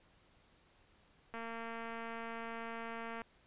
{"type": "click train", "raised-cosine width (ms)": 0.5, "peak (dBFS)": -30, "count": 431, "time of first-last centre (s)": [1.34, 3.218], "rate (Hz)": 229, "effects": ["pink hiss -68 dBFS RMS until 3.46 s", "resampled to 8000 Hz"]}